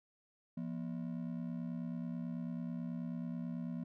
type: ring-modulated tone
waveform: triangle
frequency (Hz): 205.6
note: G#3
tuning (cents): -17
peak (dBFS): -33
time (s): 0.57-3.84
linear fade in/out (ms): 5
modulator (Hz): 34.6
effects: none